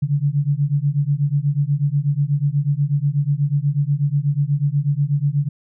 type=beating tone pair; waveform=sine; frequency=139.6 / 147.8 Hz; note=C#3 / D3; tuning=+13 / +11 cents; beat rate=8.2 Hz; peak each=-19 dBFS; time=0.02-5.49 s; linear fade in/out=10 ms; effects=none